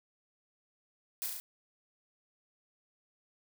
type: noise with echo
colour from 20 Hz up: blue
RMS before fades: -36 dBFS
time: 1.22-1.26 s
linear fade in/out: 0 ms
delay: 35 ms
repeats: 4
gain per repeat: -2 dB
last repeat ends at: 1.4 s
effects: none